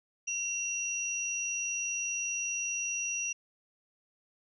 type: tone pair together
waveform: sine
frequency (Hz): 2735 / 5800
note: F7 / F#8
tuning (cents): -37 / -35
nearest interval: octave + minor second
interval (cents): 1302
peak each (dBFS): -35 / -33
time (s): 0.27-3.33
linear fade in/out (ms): 10
effects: none